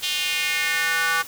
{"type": "tone with high-pass filter sweep", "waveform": "square", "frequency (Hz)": 164.6, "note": "E3", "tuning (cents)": -2, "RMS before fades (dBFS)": -23, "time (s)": [0.02, 1.23], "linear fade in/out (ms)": 20, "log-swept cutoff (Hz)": [3200, 1300], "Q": 3, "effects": ["white hiss -39 dBFS RMS until 1.27 s"]}